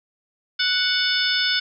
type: harmonic tone with a mistuned harmonic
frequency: 740 Hz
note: F#5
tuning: in tune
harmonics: 2 / 3 / 4 / 5 / 6 / 7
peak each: -24 / -29 / -27 / -24 / -28 / -25 dBFS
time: 0.59-1.6 s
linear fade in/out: 10 ms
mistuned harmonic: 5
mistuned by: -68 cents
effects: none